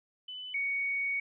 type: tone pair in turn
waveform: sine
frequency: 3004 / 2234 Hz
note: F#7 / C#7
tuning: +26 / +13 cents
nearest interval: perfect fourth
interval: 513 cents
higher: first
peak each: -39 / -29 dBFS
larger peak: second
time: 0.28-0.54 / 0.54-1.2 s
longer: second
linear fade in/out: 5 ms
effects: none